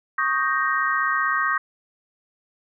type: chord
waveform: sine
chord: Eb dominant seventh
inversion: third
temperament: equal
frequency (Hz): 1108.7 / 1244.5 / 1568 / 1864.7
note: Db6 / Eb6 / G6 / Bb6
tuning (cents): 0 / 0 / 0 / 0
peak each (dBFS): -25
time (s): 0.18-1.58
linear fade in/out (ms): 5
effects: none